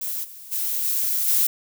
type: noise with level steps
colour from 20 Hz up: violet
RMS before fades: -28 / -41 / -25 / -23 / -19 dBFS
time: 0.01-1.47 s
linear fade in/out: 5 ms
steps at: 0.23 / 0.51 / 0.83 / 1.27 s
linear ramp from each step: 20 ms
effects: none